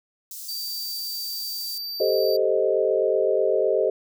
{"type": "high-pass noise", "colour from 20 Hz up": "white", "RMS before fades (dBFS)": -37, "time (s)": [0.31, 1.78], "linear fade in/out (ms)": 2, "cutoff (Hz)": 4800, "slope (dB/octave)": 24}
{"type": "tone", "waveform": "square", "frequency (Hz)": 4646, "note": "D8", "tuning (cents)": -20, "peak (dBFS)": -30, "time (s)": [0.48, 2.37], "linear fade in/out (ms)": 10}
{"type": "chord", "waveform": "sine", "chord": "A half-diminished seventh", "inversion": "third", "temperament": "equal", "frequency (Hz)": [392, 440, 523.3, 622.3], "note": ["G4", "A4", "C5", "Eb5"], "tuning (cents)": [0, 0, 0, 0], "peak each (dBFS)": -24, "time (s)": [2, 3.9], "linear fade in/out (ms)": 5}
{"effects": []}